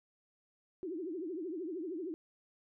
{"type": "tone with vibrato", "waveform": "sine", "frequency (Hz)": 343.1, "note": "F4", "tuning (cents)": -31, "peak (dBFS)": -37, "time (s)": [0.83, 2.14], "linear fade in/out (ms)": 0, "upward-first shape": "triangle", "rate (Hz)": 13, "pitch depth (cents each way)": 250, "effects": []}